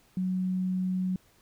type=tone; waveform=sine; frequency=185 Hz; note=F#3; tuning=in tune; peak=-26 dBFS; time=0.17-1.16 s; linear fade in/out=2 ms; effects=pink hiss -63 dBFS RMS until 1.41 s